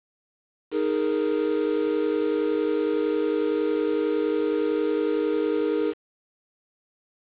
triangle chord, D# suspended fourth, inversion none, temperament equal, 311.1 / 415.3 / 466.2 Hz, D#4 / G#4 / A#4, 0 / 0 / 0 cents, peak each -24 dBFS, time 0.71-5.94 s, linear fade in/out 50 ms, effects resampled to 8000 Hz + 7-bit

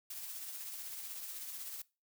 blue noise with tremolo, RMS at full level -43 dBFS, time 0.1-1.82 s, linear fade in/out 5 ms, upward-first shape triangle, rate 16 Hz, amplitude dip 40%, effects noise-tail reverb RT60 0.3 s tail -22 dB re dry

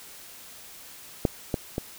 clicks, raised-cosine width 2 ms, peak -7 / -11 / -14 dBFS, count 3, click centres 1.252 / 1.542 / 1.781 s, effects white hiss -46 dBFS RMS until 1.98 s

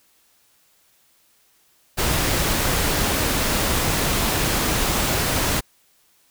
pink noise, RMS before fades -21 dBFS, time 1.97-5.61 s, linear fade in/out 20 ms, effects white hiss -60 dBFS RMS until 6.3 s

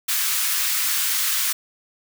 white high-pass noise, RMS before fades -22 dBFS, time 0.08-1.53 s, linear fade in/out 10 ms, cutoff 1200 Hz, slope 24 dB/octave, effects none

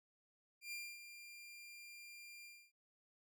sawtooth tone with ADSR envelope, 2390 Hz, D7, 30 cents sharp, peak -40 dBFS, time 0.61-2.72 s, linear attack 110 ms, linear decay 260 ms, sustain -10 dB, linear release 270 ms, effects none

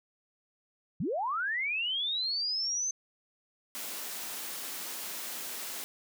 sine linear sweep, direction up, 123.3 to 6272 Hz, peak -29 dBFS, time 1-2.91 s, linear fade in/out 5 ms
white high-pass noise, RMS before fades -39 dBFS, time 3.75-5.84 s, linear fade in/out 0 ms, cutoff 190 Hz, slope 24 dB/octave
effects none

